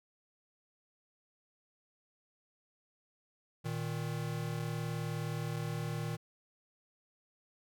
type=tone pair together; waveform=square; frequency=117.2 / 156.44 Hz; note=A#2 / D#3; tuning=+10 / +10 cents; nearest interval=perfect fourth; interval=500 cents; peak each=-39 / -38 dBFS; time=3.64-6.17 s; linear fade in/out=20 ms; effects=none